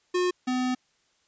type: tone pair in turn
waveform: square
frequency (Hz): 360 / 253.2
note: F#4 / B3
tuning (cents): -47 / +43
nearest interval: tritone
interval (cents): 610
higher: first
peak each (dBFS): -23 / -25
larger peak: first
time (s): 0.14-0.31 / 0.47-0.75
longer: second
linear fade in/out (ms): 10
effects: white hiss -68 dBFS RMS until 1.27 s + resampled to 16000 Hz